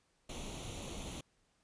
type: noise with comb filter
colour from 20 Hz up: pink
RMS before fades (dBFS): -44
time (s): 0.29-1.21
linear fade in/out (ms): 5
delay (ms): 0.3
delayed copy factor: +0.7
effects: pink hiss -75 dBFS RMS until 1.63 s + resampled to 22050 Hz